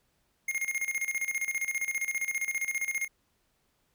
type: tone with tremolo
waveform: square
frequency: 2139 Hz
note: C7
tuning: 38 cents sharp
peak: -28 dBFS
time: 0.48-3.08 s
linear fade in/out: 5 ms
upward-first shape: square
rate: 15 Hz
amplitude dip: 75%
effects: pink hiss -73 dBFS RMS until 3.94 s